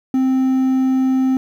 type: tone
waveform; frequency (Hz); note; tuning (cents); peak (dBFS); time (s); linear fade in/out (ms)
triangle; 261.6; C4; 0; -11; 0.14-1.37; 2
effects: 8-bit